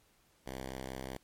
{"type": "tone", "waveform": "5% pulse", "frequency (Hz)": 65.41, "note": "C2", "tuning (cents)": 0, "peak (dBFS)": -29, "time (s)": [0.46, 1.17], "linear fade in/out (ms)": 5, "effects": ["pink hiss -69 dBFS RMS until 1.23 s", "MP3 64 kbps"]}